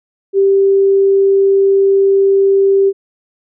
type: tone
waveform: sine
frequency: 392 Hz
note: G4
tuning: in tune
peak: -7 dBFS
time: 0.33-2.93 s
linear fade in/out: 50 ms
effects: none